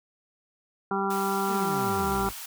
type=harmonic tone; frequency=196 Hz; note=G3; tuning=in tune; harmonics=1 / 2 / 4 / 5 / 6 / 7; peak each=-31 / -30 / -31 / -33 / -35 / -32 dBFS; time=0.91-2.29 s; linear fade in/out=2 ms
type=high-pass noise; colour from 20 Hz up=white; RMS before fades=-39 dBFS; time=1.1-2.46 s; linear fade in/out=5 ms; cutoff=700 Hz; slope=48 dB/octave
type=exponential sweep; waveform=30% pulse; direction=down; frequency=246.9 to 48 Hz; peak=-31 dBFS; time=1.47-2.33 s; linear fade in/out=50 ms
effects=none